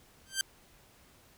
10% pulse tone with exponential growth, 1568 Hz, G6, in tune, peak -16 dBFS, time 0.26-0.41 s, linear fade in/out 1 ms, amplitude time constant 31 ms, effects pink hiss -61 dBFS RMS until 1.37 s

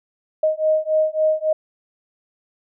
sine beating tone pair, 622.3 / 625.9 Hz, D#5 / D#5, 0 / +10 cents, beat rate 3.6 Hz, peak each -19 dBFS, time 0.43-1.53 s, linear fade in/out 5 ms, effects none

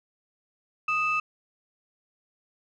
sine tone pair together, 1244.5 / 2637 Hz, D#6 / E7, 0 / 0 cents, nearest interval octave + minor second, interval 1300 cents, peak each -25 dBFS, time 0.88-1.2 s, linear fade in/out 5 ms, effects tanh soft clip ceiling -17 dBFS

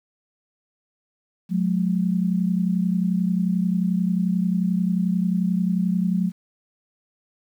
sine tone pair together, 180.9 / 212.2 Hz, F#3 / G#3, -39 / +38 cents, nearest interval minor third, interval 277 cents, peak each -20 / -24 dBFS, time 1.49-6.32 s, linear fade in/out 50 ms, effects 9-bit

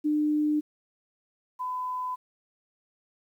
sine tone pair in turn, 300.7 / 1006.8 Hz, D4 / B5, +41 / +33 cents, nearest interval octave + major sixth, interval 2092 cents, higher second, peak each -22 / -29 dBFS, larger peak first, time 0.04-0.61 / 1.59-2.16 s, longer neither, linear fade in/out 20 ms, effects 10-bit

